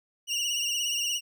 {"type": "tone with vibrato", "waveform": "25% pulse", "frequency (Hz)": 2852, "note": "F7", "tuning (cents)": 36, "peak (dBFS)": -23, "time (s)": [0.27, 1.21], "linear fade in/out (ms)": 50, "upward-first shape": "triangle", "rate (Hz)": 17, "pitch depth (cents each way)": 73, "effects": []}